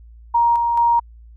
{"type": "tone with tremolo", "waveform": "sine", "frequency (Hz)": 940, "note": "A#5", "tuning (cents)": 14, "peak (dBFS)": -12, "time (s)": [0.34, 1], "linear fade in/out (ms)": 10, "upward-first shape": "square", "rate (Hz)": 2.3, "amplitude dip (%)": 35, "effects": ["added 57 Hz sine -40 dBFS peak until 1.36 s"]}